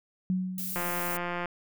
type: tone with exponential decay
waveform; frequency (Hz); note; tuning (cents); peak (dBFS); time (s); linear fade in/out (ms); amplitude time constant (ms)
sine; 185; F#3; 0; -23; 0.3-1.22; 0; 200
type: noise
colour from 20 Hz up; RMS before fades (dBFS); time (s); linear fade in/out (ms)
violet; -35; 0.58-1.17; 2
type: click train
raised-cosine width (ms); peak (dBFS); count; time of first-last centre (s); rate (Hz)
0.5; -18; 123; 0.76-1.457; 175
effects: none